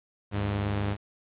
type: tone pair together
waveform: sawtooth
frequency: 74 / 101.87 Hz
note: D2 / G#2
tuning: +14 / -33 cents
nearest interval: tritone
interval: 553 cents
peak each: -32 / -23 dBFS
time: 0.31-0.97 s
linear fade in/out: 50 ms
effects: resampled to 8000 Hz + 9-bit